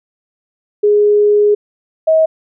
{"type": "tone pair in turn", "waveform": "sine", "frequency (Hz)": [415.3, 637.5], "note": ["G#4", "D#5"], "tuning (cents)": [0, 42], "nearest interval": "perfect fifth", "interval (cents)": 742, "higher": "second", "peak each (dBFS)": -7, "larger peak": "neither", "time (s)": [[0.83, 1.55], [2.07, 2.26]], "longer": "first", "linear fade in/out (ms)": 10, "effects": []}